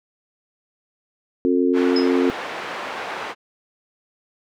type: harmonic tone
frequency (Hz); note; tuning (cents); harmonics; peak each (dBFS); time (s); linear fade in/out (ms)
89.4; F2; +41; 3 / 4 / 5; -18 / -20 / -22; 1.45-2.3; 0
type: band-pass noise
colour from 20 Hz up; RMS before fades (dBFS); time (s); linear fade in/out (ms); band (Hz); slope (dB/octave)
pink; -30; 1.73-3.35; 50; 530 to 2300; 12
type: tone with exponential decay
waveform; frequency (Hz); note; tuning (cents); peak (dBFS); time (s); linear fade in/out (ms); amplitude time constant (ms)
sine; 5110; D#8; +45; -20; 1.96-2.13; 5; 36
effects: none